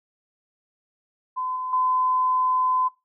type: tone with level steps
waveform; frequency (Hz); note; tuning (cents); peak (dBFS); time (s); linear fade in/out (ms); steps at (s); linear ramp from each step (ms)
sine; 1019; C6; -46; -25 / -27 / -19; 1.36-2.89; 20; 1.56 / 1.73; 2
effects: noise-tail reverb RT60 0.2 s tail -18 dB re dry